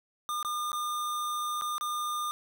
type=tone with dropouts; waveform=square; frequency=1209 Hz; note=D6; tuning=50 cents sharp; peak=-31 dBFS; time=0.29-2.31 s; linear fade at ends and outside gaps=0 ms; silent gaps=0.428-0.448 / 0.718-0.73 / 1.612-1.62 / 1.781-1.81 s; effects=none